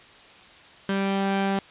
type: tone pair together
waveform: sawtooth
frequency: 195.75 / 784 Hz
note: G3 / G5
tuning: -2 / 0 cents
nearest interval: 2 octaves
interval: 2402 cents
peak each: -19 / -28 dBFS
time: 0.89-1.59 s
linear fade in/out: 2 ms
effects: white hiss -49 dBFS RMS until 1.7 s + resampled to 8000 Hz